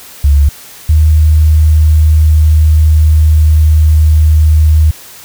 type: tone pair in turn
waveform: sine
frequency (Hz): 71 / 77.47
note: C#2 / D#2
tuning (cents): +42 / -7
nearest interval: major second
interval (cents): 151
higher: second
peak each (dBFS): -3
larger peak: neither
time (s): 0.24-0.49 / 0.89-4.91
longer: second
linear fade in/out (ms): 5
effects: white hiss -33 dBFS RMS until 5.24 s